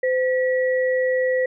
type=tone pair together; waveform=sine; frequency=512 / 1933.1 Hz; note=C5 / B6; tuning=-38 / -38 cents; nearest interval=octave + major seventh; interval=2300 cents; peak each=-18 / -26 dBFS; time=0.03-1.46 s; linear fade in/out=5 ms; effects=none